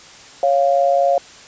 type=tone pair together; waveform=sine; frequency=554.4 / 698.5 Hz; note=C#5 / F5; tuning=0 / 0 cents; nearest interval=major third; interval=400 cents; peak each=-15 dBFS; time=0.43-1.18 s; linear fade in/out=2 ms; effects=white hiss -41 dBFS RMS until 1.47 s + resampled to 16000 Hz